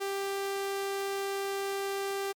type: tone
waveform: sawtooth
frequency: 394.1 Hz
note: G4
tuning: 9 cents sharp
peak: -27 dBFS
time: 0-2.33 s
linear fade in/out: 20 ms
effects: MP3 96 kbps